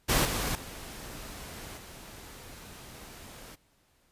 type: noise with level steps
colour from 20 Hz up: pink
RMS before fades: -25 / -31 / -43 / -47 dBFS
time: 0.08-3.56 s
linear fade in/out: 20 ms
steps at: 0.25 / 0.55 / 1.77 s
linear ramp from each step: 2 ms
effects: pink hiss -68 dBFS RMS until 4.11 s + resampled to 32000 Hz